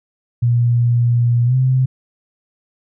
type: tone with pitch glide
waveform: sine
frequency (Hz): 119.6 to 129.67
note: A#2 to C3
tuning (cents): +45 to -15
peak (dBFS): -11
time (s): 0.42-1.86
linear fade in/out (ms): 10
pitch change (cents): +140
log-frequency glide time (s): 1.45-1.55
effects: none